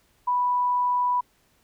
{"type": "tone", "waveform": "sine", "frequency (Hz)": 986, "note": "B5", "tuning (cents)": -3, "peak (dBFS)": -20, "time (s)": [0.27, 1.21], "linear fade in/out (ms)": 10, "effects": ["pink hiss -64 dBFS RMS until 1.63 s"]}